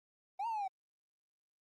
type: linear two-way sweep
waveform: triangle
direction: up then down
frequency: 740 to 941 to 749 Hz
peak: -32 dBFS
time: 0.39-0.68 s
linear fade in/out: 10 ms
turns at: 0.47 s
effects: tanh soft clip ceiling -29 dBFS + Opus 32 kbps